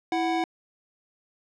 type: tone pair together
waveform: square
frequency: 330 / 740.8 Hz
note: E4 / F#5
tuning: +2 / +2 cents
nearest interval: octave + major second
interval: 1400 cents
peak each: -27 dBFS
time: 0.12-0.44 s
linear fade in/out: 2 ms
effects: low-pass 4000 Hz 12 dB/octave